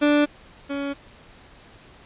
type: tone pair in turn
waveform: 30% pulse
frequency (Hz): 293.7 / 280.7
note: D4 / C#4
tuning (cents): 0 / +22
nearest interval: minor second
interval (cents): 78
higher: first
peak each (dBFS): -13 / -23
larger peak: first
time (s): 0.01-0.26 / 0.69-0.94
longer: neither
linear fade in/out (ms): 20
effects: pink hiss -49 dBFS RMS until 2.05 s + resampled to 8000 Hz